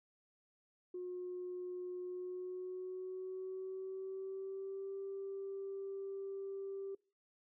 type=tone with pitch glide; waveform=sine; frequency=361.1 to 391.5 Hz; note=F#4 to G4; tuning=-42 to -2 cents; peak=-40 dBFS; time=0.94-6.95 s; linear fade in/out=5 ms; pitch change=+140 cents; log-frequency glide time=2.02-4.97 s; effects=noise-tail reverb RT60 0.4 s tail -25 dB re dry + tanh soft clip ceiling -36 dBFS